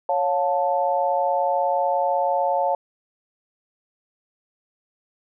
sine chord, Db augmented, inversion none, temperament equal with one note detuned, 554.4 / 710.7 / 880 Hz, Db5 / F5 / A5, 0 / +30 / 0 cents, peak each -23 dBFS, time 0.09-2.75 s, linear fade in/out 2 ms, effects none

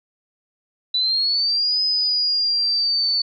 sine linear two-way sweep, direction up then down, 3951 to 5050 to 4474 Hz, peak -17 dBFS, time 0.94-3.22 s, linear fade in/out 5 ms, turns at 1.82 s, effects none

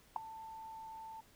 sine tone with ADSR envelope, 888 Hz, A5, 16 cents sharp, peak -25 dBFS, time 0.16-1.21 s, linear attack 3 ms, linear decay 3 ms, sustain -21 dB, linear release 10 ms, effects tanh soft clip ceiling -21 dBFS + pink hiss -65 dBFS RMS until 1.35 s

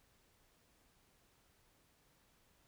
silence, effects pink hiss -72 dBFS RMS until 2.67 s

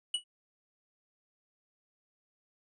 square tone with exponential decay, 2934 Hz, F#7, 15 cents flat, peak -26 dBFS, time 0.14-0.24 s, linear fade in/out 5 ms, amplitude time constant 20 ms, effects resampled to 24000 Hz

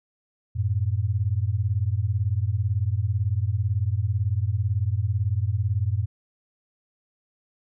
sine beating tone pair, 92.5 / 110.5 Hz, F#2 / A2, 0 / +8 cents, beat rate 18 Hz, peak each -24 dBFS, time 0.55-6.06 s, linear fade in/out 20 ms, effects none

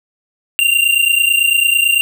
square tone pair together, 2765 / 2794 Hz, F7 / F7, -18 / 0 cents, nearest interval unison, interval 18 cents, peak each -14 dBFS, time 0.59-2.01 s, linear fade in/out 0 ms, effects none

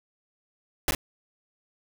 pink noise with echo, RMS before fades -23 dBFS, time 0.88-0.91 s, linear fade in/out 2 ms, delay 40 ms, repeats 1, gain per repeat -5 dB, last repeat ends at 0.95 s, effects none

